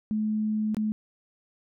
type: tone with dropouts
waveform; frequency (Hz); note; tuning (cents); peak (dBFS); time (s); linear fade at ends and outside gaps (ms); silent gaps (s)
sine; 214.8; A3; -41; -24; 0.11-0.92; 0; 0.746-0.768
effects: none